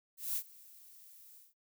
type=noise with ADSR envelope; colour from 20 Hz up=violet; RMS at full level=-34 dBFS; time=0.17-1.54 s; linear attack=190 ms; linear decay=68 ms; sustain=-23 dB; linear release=160 ms; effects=noise-tail reverb RT60 0.1 s tail -22 dB re dry